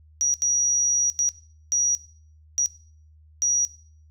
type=tone bursts at uneven times; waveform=sine; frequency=5780 Hz; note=F#8; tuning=41 cents flat; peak=-18 dBFS; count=6; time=0.21-0.34 / 0.42-1.1 / 1.19-1.29 / 1.72-1.95 / 2.58-2.66 / 3.42-3.65 s; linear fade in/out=0 ms; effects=noise-tail reverb RT60 0.5 s tail -19 dB re dry + added 77 Hz sine -50 dBFS peak until 4.1 s